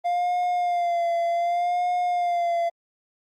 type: tone with vibrato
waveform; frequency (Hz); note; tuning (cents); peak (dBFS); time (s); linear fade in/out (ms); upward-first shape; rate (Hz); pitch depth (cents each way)
triangle; 698.5; F5; 0; -19; 0.04-2.7; 20; sine; 0.66; 42
effects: Opus 32 kbps